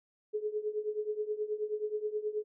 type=tone with tremolo; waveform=sine; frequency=424.5 Hz; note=G#4; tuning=38 cents sharp; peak=-28 dBFS; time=0.33-2.44 s; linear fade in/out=20 ms; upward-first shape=triangle; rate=9.4 Hz; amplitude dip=90%; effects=none